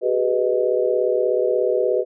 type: chord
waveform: sine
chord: G# minor seventh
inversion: third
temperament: equal with one note detuned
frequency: 378.6 / 415.3 / 493.9 / 622.3 Hz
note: F#4 / G#4 / B4 / D#5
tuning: +40 / 0 / 0 / 0 cents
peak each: -22 / -24 / -20 / -24 dBFS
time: 0.01-2.05 s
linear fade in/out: 50 ms
effects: none